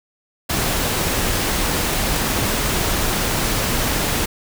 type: noise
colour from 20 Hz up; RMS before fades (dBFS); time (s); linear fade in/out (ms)
pink; -20; 0.49-4.26; 10
effects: none